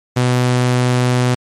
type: tone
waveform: sawtooth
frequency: 124.6 Hz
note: B2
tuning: 16 cents sharp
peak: -8 dBFS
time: 0.16-1.35 s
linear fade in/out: 10 ms
effects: low-pass 10000 Hz 12 dB/octave + MP3 64 kbps